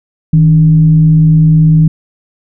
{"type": "tone with frequency modulation", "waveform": "sine", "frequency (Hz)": 158, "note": "D#3", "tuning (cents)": 27, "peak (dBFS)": -3, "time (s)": [0.33, 1.88], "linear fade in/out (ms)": 5, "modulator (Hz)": 129, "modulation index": 0.26, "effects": []}